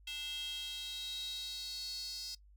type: tone with high-pass filter sweep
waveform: square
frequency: 293.7 Hz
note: D4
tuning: in tune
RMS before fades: -42 dBFS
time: 0.07-2.35 s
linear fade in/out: 5 ms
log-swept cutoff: 3000 to 4800 Hz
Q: 8.4
effects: noise-tail reverb RT60 0.1 s tail -19 dB re dry + added 50 Hz sine -58 dBFS peak until 2.56 s